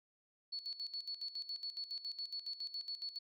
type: tone with tremolo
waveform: sine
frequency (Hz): 4416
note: C#8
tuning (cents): -7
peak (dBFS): -39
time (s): 0.52-3.19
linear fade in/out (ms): 10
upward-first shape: square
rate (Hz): 7.2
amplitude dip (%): 75
effects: none